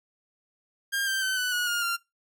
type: tone with pitch steps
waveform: sawtooth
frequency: 1608 / 1568.6 / 1530.1 / 1492.5 / 1455.9 / 1420.2 / 1385.4 Hz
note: G6 / G6 / G6 / F#6 / F#6 / F6 / F6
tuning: +44 / +1 / -42 / +15 / -28 / +29 / -14 cents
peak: -22 dBFS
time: 0.92-1.97 s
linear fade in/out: 20 ms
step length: 150 ms
effects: noise-tail reverb RT60 0.2 s tail -21 dB re dry